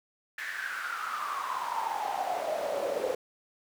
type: noise with high-pass filter sweep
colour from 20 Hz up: brown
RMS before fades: -33 dBFS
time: 0.38-3.15 s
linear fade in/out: 5 ms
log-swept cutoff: 1800 to 480 Hz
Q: 9.4
effects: none